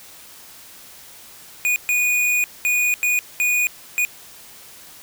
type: tone bursts at uneven times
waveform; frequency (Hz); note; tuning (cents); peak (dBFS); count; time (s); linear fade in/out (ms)
square; 2461; D#7; -20; -17; 6; 1.65-1.76 / 1.89-2.44 / 2.65-2.94 / 3.03-3.19 / 3.4-3.67 / 3.98-4.05; 0
effects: white hiss -43 dBFS RMS until 5.02 s